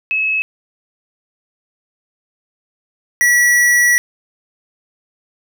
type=tone pair in turn; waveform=sine / square; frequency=2582 / 1939.3 Hz; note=E7 / B6; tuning=-37 / -32 cents; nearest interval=perfect fourth; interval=495 cents; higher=first; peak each=-14 / -10 dBFS; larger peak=second; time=0.11-0.42 / 3.21-3.98 s; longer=second; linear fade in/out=0 ms; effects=none